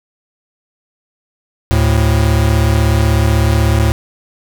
square tone pair together, 74.4 / 110.64 Hz, D2 / A2, +23 / +10 cents, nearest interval perfect fifth, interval 687 cents, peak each -13 dBFS, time 1.71-3.92 s, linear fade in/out 0 ms, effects none

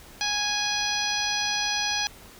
harmonic tone with a mistuned harmonic, 829 Hz, G#5, 3 cents flat, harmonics 1 / 2 / 3 / 4 / 5 / 6 / 7, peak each -32 / -32 / -32 / -32 / -32 / -32 / -32 dBFS, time 0.21-2.07 s, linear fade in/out 0 ms, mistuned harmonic 7, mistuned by +25 cents, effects pink hiss -48 dBFS RMS until 2.39 s

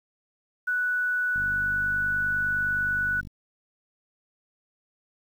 sine tone, 1480 Hz, F#6, in tune, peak -23 dBFS, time 0.67-3.21 s, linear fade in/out 10 ms
click train, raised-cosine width 5 ms, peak -29 dBFS, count 96, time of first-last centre 1.36-3.271 s, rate 49.7 Hz
effects 9-bit

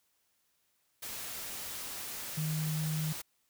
sine tone in noise, 155.56 Hz, D#3, in tune, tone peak -31 dBFS, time 2.37-3.13 s, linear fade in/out 10 ms, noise white, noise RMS -41 dBFS, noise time 1.02-3.22 s, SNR +7 dB, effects white hiss -75 dBFS RMS until 3.49 s

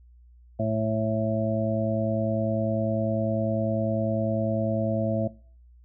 harmonic tone, 110 Hz, A2, in tune, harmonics 1 / 2 / 3 / 5 / 6, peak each -28 / -29 / -35 / -30 / -28 dBFS, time 0.59-5.28 s, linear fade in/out 10 ms, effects noise-tail reverb RT60 0.5 s tail -22 dB re dry + added 60 Hz sine -50 dBFS peak until 5.84 s

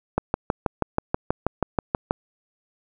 click train, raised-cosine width 1 ms, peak -6 dBFS, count 13, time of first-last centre 0.18-2.109 s, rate 6.22 Hz, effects none

